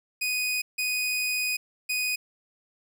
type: tone bursts at uneven times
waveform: sawtooth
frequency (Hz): 2489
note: D#7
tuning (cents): 0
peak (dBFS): -22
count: 3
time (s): 0.21-0.62 / 0.78-1.57 / 1.89-2.16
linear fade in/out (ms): 10
effects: none